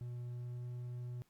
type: tone with pitch glide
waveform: triangle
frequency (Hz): 121.6 to 122.52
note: B2 to B2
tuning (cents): -26 to -13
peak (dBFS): -39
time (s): 0.01-1.22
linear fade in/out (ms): 0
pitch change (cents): +13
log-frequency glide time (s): 0.24-0.7
effects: pink hiss -75 dBFS RMS until 1.29 s + Opus 48 kbps